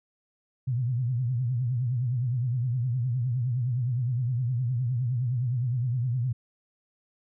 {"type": "tone with vibrato", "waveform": "sine", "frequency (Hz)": 123.5, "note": "B2", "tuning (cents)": 0, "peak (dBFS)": -24, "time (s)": [0.67, 6.33], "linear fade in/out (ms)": 10, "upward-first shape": "triangle", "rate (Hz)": 9.7, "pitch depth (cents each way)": 150, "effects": []}